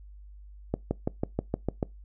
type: accelerating click train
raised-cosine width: 2 ms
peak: -13 dBFS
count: 8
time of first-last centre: 0.74-1.828 s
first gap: 170 ms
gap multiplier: 0.97
effects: noise-tail reverb RT60 0.2 s tail -23 dB re dry + added 50 Hz sine -45 dBFS peak until 2.04 s